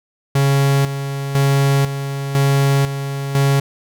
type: tone with tremolo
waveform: 45% pulse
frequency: 138.59 Hz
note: C#3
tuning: in tune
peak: -12 dBFS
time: 0.35-3.6 s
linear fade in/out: 5 ms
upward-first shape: square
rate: 1 Hz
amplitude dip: 65%
effects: none